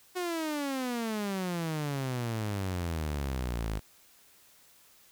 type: exponential sweep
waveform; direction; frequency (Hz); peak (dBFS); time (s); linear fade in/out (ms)
sawtooth; down; 368.2 to 51.3; -27; 0.15-3.8; 20
effects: white hiss -60 dBFS RMS until 5.11 s